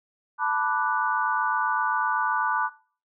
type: chord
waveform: sine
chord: B minor seventh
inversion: third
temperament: equal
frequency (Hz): 880 / 987.8 / 1174.7 / 1480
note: A5 / B5 / D6 / F#6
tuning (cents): 0 / 0 / 0 / 0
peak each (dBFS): -28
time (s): 0.38-2.7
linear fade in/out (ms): 50
effects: noise-tail reverb RT60 0.4 s tail -18 dB re dry